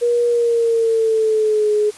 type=tone with pitch glide; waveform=sine; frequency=477.8 to 420.8 Hz; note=A#4 to G#4; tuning=+43 to +23 cents; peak=-13 dBFS; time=0.01-1.91 s; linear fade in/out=20 ms; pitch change=-220 cents; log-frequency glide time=0.27-1.72 s; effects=white hiss -40 dBFS RMS until 1.97 s + resampled to 24000 Hz